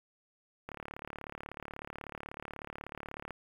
click train, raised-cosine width 0.5 ms, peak -26 dBFS, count 96, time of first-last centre 0.69-3.307 s, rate 36.3 Hz, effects 9-bit

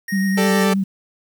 square tone, 1864.7 Hz, A#6, in tune, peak -26 dBFS, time 0.08-0.64 s, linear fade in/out 5 ms
sine tone with vibrato, 193.1 Hz, G3, 26 cents flat, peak -16 dBFS, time 0.12-0.84 s, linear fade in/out 10 ms, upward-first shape sine, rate 9.5 Hz, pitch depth 30 cents each way
sawtooth chord, G suspended second, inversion none, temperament equal, 392 / 440 / 587.3 Hz, G4 / A4 / D5, 0 / 0 / 0 cents, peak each -19 / -16 / -21 dBFS, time 0.37-0.74 s, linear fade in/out 10 ms
effects 8-bit

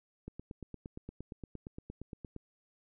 click train, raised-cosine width 3 ms, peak -30 dBFS, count 19, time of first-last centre 0.28-2.363 s, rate 8.64 Hz, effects none

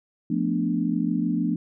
sine chord, B half-diminished seventh, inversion second, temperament equal, 174.61 / 220 / 246.9 / 293.7 Hz, F3 / A3 / B3 / D4, 0 / 0 / 0 / 0 cents, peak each -27 dBFS, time 0.3-1.56 s, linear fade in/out 5 ms, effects none

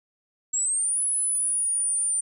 sine exponential two-way sweep, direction up then down, 7459 to 10230 to 9070 Hz, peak -22 dBFS, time 0.53-2.21 s, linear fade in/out 10 ms, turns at 1.05 s, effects none

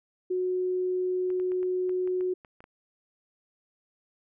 sine tone, 366.5 Hz, F#4, 16 cents flat, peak -25 dBFS, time 0.3-2.34 s, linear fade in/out 10 ms
clicks, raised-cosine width 0.5 ms, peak -34 dBFS, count 10, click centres 1.303 / 1.399 / 1.519 / 1.63 / 1.894 / 2.075 / 2.209 / 2.448 / 2.605 / 2.641 s
effects none

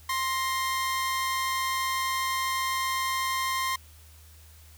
sawtooth tone pair together, 1052 / 1872.9 Hz, C6 / A#6, +9 / +8 cents, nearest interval minor seventh, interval 999 cents, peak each -23 / -32 dBFS, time 0.09-3.76 s, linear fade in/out 5 ms, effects added 78 Hz sine -50 dBFS peak until 4.77 s + white hiss -56 dBFS RMS until 4.77 s

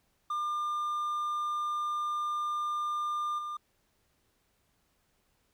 triangle tone with level steps, 1200 Hz, D6, 37 cents sharp, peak -28 / -33 dBFS, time 0.3-3.57 s, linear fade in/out 5 ms, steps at 3.38 s, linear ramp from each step 10 ms, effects pink hiss -73 dBFS RMS until 5.53 s

